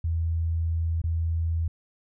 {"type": "tone with dropouts", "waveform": "sine", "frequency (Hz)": 82.41, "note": "E2", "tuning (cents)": 0, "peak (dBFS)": -23, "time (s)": [0.04, 1.68], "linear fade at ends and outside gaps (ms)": 5, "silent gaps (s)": [1.017, 1.039], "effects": []}